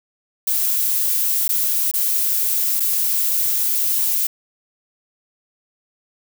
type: noise with dropouts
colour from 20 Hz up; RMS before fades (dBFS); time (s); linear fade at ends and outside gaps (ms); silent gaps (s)
violet; -19; 0.47-4.27; 5; 1.48-1.49 / 1.914-1.937 / 2.798-2.803
effects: none